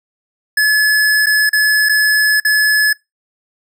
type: tone with dropouts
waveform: square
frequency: 1712 Hz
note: A6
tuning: 48 cents flat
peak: -10 dBFS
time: 0.57-2.93 s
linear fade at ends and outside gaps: 5 ms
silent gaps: 1.26-1.267 / 1.494-1.53 / 1.889-1.893 / 2.401-2.449 s
effects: noise-tail reverb RT60 0.2 s tail -25 dB re dry